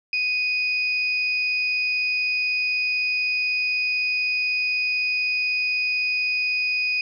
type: tone pair together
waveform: sine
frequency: 2489 / 4978 Hz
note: D#7 / D#8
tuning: 0 / 0 cents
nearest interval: octave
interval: 1200 cents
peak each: -21 / -29 dBFS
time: 0.13-7.01 s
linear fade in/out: 2 ms
effects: none